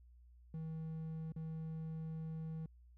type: tone with dropouts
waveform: triangle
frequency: 160 Hz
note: D#3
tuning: 49 cents sharp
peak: -39 dBFS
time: 0.54-2.66 s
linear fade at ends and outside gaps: 2 ms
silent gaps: 1.321-1.362 s
effects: added 60 Hz sine -59 dBFS peak until 2.97 s